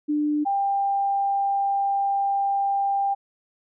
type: tone pair in turn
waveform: sine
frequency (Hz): 298 / 794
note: D4 / G5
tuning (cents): +25 / +22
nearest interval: octave + perfect fourth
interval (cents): 1697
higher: second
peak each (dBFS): -20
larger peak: neither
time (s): 0.08-0.45 / 0.45-3.15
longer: second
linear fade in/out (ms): 20
effects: none